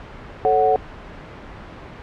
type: chord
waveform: sine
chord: F# minor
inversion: first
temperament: equal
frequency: 440 / 554.4 / 740 Hz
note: A4 / C#5 / F#5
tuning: 0 / 0 / 0 cents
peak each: -18 / -22 / -16 dBFS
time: 0.45-0.76 s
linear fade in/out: 0 ms
effects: pink hiss -37 dBFS RMS until 2.02 s + low-pass 2000 Hz 12 dB/octave